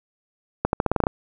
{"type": "accelerating click train", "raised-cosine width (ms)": 1, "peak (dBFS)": -5, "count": 9, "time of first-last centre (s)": [0.65, 1.069], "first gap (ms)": 81, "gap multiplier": 0.87, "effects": []}